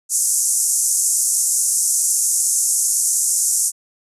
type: band-pass noise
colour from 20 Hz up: pink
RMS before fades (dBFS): -18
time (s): 0.09-3.72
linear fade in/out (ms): 50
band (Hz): 6300 to 11000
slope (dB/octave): 48
effects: resampled to 32000 Hz